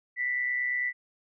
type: tone with amplitude modulation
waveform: sine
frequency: 1975.5 Hz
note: B6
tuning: in tune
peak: -24 dBFS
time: 0.16-0.93 s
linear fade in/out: 50 ms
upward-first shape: sine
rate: 129 Hz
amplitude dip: 50%
effects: none